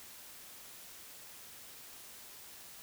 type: silence
effects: white hiss -52 dBFS RMS until 2.82 s